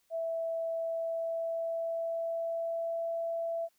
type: tone with pitch glide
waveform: sine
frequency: 659 to 667 Hz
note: E5 to E5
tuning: -1 to +20 cents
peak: -31 dBFS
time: 0.1-3.69 s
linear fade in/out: 50 ms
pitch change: +21 cents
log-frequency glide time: 0.69-3.09 s
effects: white hiss -73 dBFS RMS until 3.78 s